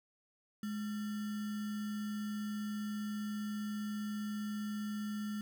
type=tone with sample-and-hold; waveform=sine; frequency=210 Hz; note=G#3; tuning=19 cents sharp; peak=-36 dBFS; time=0.63-5.41 s; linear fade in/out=2 ms; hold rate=1575 Hz; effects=none